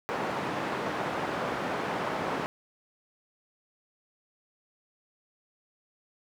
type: band-pass noise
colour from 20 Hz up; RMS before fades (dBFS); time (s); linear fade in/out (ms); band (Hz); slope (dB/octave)
white; -32; 0.09-2.46; 0; 150 to 1100; 12
effects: none